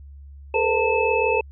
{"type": "tone cluster", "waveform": "sine", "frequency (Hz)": [423.8, 462.1, 509, 897, 2606], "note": ["G#4", "A#4", "C5", "A5", "E7"], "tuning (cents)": [35, -15, -48, 33, -20], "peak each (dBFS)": -24, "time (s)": [0.54, 1.41], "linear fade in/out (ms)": 5, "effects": ["added 70 Hz sine -39 dBFS peak until 1.51 s"]}